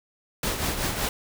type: noise with tremolo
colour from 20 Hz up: pink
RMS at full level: -25 dBFS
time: 0.43-1.09 s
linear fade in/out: 2 ms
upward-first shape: triangle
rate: 5.3 Hz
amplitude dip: 60%
effects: none